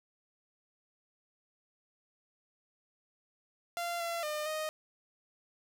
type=tone with pitch steps; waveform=sawtooth; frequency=690 / 679 / 605 / 621 Hz; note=F5 / F5 / D#5 / D#5; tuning=-21 / -49 / -49 / -3 cents; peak=-30 dBFS; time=3.77-4.69 s; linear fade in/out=0 ms; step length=230 ms; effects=none